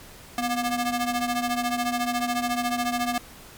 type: ring-modulated tone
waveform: sawtooth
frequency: 480 Hz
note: B4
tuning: 49 cents flat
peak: -17 dBFS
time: 0.38-3.18 s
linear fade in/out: 2 ms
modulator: 233 Hz
effects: pink hiss -46 dBFS RMS until 3.57 s + MP3 96 kbps